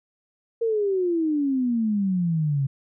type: exponential sweep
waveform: sine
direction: down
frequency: 467.6 to 133.7 Hz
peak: -20 dBFS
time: 0.61-2.67 s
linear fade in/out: 10 ms
effects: none